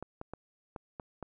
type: clicks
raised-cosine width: 1 ms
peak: -26 dBFS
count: 6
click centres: 0.026 / 0.214 / 0.336 / 0.762 / 0.998 / 1.227 s
effects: none